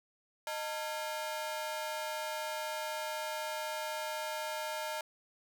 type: ring-modulated tone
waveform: sawtooth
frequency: 760 Hz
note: F#5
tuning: 46 cents sharp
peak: -29 dBFS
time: 0.47-5.01 s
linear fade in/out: 2 ms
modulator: 142 Hz
effects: none